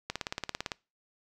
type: click train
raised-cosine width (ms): 0.2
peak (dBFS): -15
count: 12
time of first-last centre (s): 0.1-0.718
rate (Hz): 17.8
effects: noise-tail reverb RT60 0.3 s tail -24 dB re dry